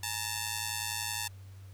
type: ring-modulated tone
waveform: 5% pulse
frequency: 891 Hz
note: A5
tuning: 22 cents sharp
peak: -18 dBFS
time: 0.03-1.28 s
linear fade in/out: 5 ms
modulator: 55.4 Hz
effects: added 96 Hz sine -46 dBFS peak until 1.73 s + pink hiss -62 dBFS RMS until 1.73 s